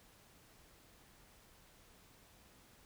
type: silence
effects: pink hiss -64 dBFS RMS until 2.85 s